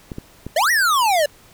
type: clicks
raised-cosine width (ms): 3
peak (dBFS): -16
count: 3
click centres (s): 0.118 / 0.184 / 0.466
type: exponential two-way sweep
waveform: square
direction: up then down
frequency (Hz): 566 to 1975.5 to 566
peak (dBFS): -15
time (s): 0.56-1.26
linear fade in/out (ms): 5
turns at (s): 0.71
effects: pink hiss -49 dBFS RMS until 1.53 s